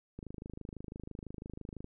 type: click train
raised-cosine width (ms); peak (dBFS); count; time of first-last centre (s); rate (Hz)
3; -30; 44; 0.19-1.844; 26
effects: none